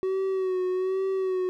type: tone with vibrato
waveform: triangle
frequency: 375.3 Hz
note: F#4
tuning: 25 cents sharp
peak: -22 dBFS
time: 0.03-1.49 s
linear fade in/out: 0 ms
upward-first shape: sine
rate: 1.2 Hz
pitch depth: 40 cents each way
effects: none